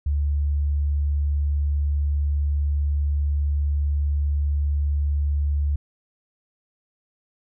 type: tone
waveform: sine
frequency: 72.4 Hz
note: D2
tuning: 24 cents flat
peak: -19 dBFS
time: 0.06-5.76 s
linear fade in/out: 5 ms
effects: none